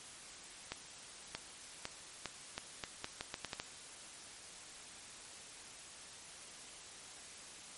accelerating click train, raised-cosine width 0.2 ms, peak -21 dBFS, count 12, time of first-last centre 0.72-3.599 s, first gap 630 ms, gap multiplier 0.8, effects white hiss -52 dBFS RMS until 7.77 s + MP3 48 kbps

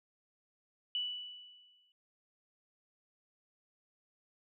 sine tone with exponential decay, 2962 Hz, F#7, 1 cent sharp, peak -31 dBFS, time 0.95-1.92 s, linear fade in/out 1 ms, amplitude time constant 210 ms, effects none

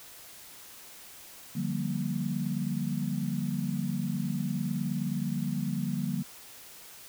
sine chord, G minor seventh, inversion second, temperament just, 147 / 176.4 / 196 / 235.2 Hz, D3 / F3 / G3 / Bb3, +2 / +18 / 0 / +16 cents, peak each -34 dBFS, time 1.55-6.23 s, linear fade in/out 10 ms, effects white hiss -49 dBFS RMS until 7.08 s

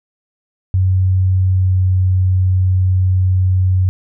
sine tone with pitch glide, 93.4 to 92.81 Hz, F#2 to F#2, +17 to +6 cents, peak -10 dBFS, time 0.74-3.89 s, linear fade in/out 0 ms, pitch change -11 cents, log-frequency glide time 1.5-1.79 s, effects none

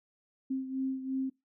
sine beating tone pair, 263.9 / 266.8 Hz, C4 / C4, +15 / +34 cents, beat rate 2.9 Hz, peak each -32 / -38 dBFS, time 0.5-1.3 s, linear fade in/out 10 ms, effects noise-tail reverb RT60 0.2 s tail -22 dB re dry

